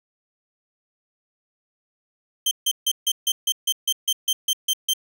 sawtooth tone bursts, 3136 Hz, G7, in tune, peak -15 dBFS, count 13, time 2.46-4.936 s, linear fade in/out 5 ms, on 52 ms, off 150 ms, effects none

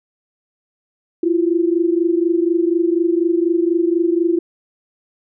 sine tone pair together, 334.1 / 358.2 Hz, E4 / F4, +23 / +44 cents, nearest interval minor second, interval 121 cents, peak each -15 / -18 dBFS, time 1.23-4.39 s, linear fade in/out 5 ms, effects none

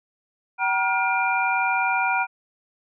sine tone cluster, 765 / 953 / 1422 / 2387 Hz, G5 / A#5 / F6 / D7, -42 / +38 / +31 / +28 cents, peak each -25 dBFS, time 0.58-2.27 s, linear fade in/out 50 ms, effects none

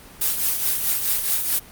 blue noise with tremolo, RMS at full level -19 dBFS, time 0.21-1.59 s, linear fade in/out 5 ms, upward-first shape triangle, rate 4.7 Hz, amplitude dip 60%, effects pink hiss -44 dBFS RMS until 1.71 s + Opus 32 kbps

